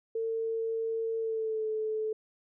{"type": "tone with pitch glide", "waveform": "sine", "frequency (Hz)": [451.1, 434.7], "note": ["A4", "A4"], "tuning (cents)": [43, -21], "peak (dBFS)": -29, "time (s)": [0.15, 2.13], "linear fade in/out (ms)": 5, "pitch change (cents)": -64, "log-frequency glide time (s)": [1.16, 1.67], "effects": []}